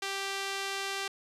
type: tone with band-pass filter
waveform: sawtooth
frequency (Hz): 392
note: G4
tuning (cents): 0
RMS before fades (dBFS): -35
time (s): 0.02-1.08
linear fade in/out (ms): 5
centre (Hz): 3600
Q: 0.61
effects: resampled to 32000 Hz + 10-bit